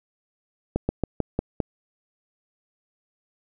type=slowing click train; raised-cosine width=2 ms; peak=-9 dBFS; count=6; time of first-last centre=0.76-1.602 s; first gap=130 ms; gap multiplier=1.13; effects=none